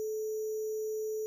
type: tone with sample-and-hold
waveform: sine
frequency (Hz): 433.1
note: A4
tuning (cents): -27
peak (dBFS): -32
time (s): 0-1.26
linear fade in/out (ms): 0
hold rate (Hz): 6300
effects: none